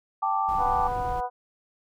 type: chord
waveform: sine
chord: G suspended second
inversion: none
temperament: equal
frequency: 784 / 880 / 1174.7 Hz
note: G5 / A5 / D6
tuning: 0 / 0 / 0 cents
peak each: -27 dBFS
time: 0.22-0.88 s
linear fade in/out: 10 ms
type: noise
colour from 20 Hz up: brown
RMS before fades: -35 dBFS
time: 0.48-1.21 s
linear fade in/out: 10 ms
type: harmonic tone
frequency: 246.9 Hz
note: B3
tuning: in tune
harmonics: 2 / 3 / 4 / 5 / 6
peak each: -35 / -28 / -32 / -43 / -45 dBFS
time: 0.57-1.3 s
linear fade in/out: 50 ms
effects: none